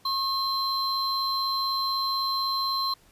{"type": "tone pair together", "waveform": "triangle", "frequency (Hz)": [1082, 4102], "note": ["C#6", "C8"], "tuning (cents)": [-42, -35], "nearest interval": "octave + major seventh", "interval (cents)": 2307, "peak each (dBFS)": -26, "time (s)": [0.05, 2.94], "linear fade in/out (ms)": 5, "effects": ["pink hiss -59 dBFS RMS until 3.11 s", "resampled to 32000 Hz"]}